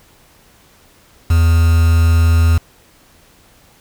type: tone with quantisation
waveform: triangle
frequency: 82.8 Hz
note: E2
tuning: 8 cents sharp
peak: -6 dBFS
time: 1.3-2.58 s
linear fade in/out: 5 ms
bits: 4
effects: pink hiss -49 dBFS RMS until 3.8 s